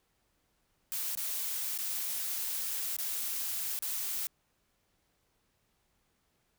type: noise with dropouts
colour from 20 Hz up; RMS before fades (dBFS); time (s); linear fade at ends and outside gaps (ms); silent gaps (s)
blue; -35; 0.92-4.27; 0; 1.151-1.173 / 1.777-1.787 / 2.966-2.986 / 3.79-3.824
effects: pink hiss -75 dBFS RMS until 6.58 s